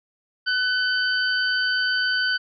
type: tone cluster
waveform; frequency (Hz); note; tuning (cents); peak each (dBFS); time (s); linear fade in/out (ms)
sine; 1501 / 3050 / 4606; F#6 / G7 / D8; +24 / -48 / -34; -21 / -29 / -27; 0.46-2.38; 20
effects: none